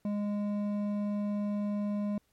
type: tone with hard clipping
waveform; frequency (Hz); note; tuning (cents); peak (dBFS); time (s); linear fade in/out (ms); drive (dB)
sine; 205.9; G#3; -15; -31; 0.05-2.18; 2; 8
effects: pink hiss -73 dBFS RMS until 2.32 s + MP3 64 kbps